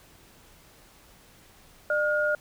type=tone pair together; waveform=sine; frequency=600 / 1427 Hz; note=D5 / F6; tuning=+37 / +37 cents; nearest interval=octave + minor third; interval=1500 cents; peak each=-25 dBFS; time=1.9-2.35 s; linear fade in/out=2 ms; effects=pink hiss -55 dBFS RMS until 2.4 s